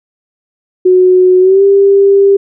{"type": "tone with pitch glide", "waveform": "sine", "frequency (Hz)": [367.5, 396.2], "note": ["F#4", "G4"], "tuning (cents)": [-12, 18], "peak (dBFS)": -3, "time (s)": [0.85, 2.37], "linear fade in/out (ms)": 10, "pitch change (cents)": 130, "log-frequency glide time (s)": [1.4, 1.63], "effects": []}